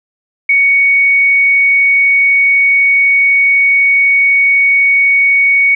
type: tone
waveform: sine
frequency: 2232 Hz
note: C#7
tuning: 11 cents sharp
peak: -6 dBFS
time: 0.49-5.75 s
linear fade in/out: 5 ms
effects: none